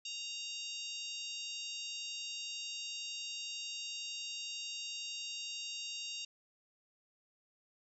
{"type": "harmonic tone", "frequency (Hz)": 931, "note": "A#5", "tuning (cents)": -2, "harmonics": [3, 4, 5, 6, 7, 8], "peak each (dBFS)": [-44, -46, -48, -50, -51, -52], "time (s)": [0.05, 6.25], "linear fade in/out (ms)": 5, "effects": []}